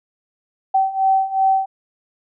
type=beating tone pair; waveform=sine; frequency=768 / 770.7 Hz; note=G5 / G5; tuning=-36 / -30 cents; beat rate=2.7 Hz; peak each=-19 / -16 dBFS; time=0.74-1.66 s; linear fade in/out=10 ms; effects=none